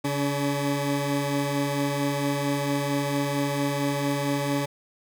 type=tone pair together; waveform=20% pulse; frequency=140.69 / 285.8 Hz; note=C#3 / D4; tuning=+26 / -47 cents; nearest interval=octave; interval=1227 cents; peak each=-22 dBFS; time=0.04-4.66 s; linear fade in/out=10 ms; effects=none